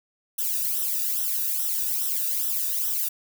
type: noise with flanger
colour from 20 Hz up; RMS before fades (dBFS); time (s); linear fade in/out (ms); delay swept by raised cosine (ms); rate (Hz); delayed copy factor
violet; -26; 0.38-3.09; 10; 0.43 to 0.96; 2.4; -1
effects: none